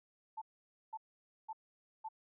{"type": "tone bursts", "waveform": "sine", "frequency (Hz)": 880, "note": "A5", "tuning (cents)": 0, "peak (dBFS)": -40, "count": 4, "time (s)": [0.37, 2.088], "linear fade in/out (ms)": 10, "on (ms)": 47, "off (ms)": 510, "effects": []}